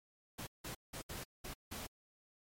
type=noise bursts at uneven times; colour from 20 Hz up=pink; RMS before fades=-45 dBFS; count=6; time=0.38-0.47 / 0.64-0.75 / 0.93-1.02 / 1.09-1.24 / 1.44-1.54 / 1.71-1.87 s; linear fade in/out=10 ms; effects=MP3 64 kbps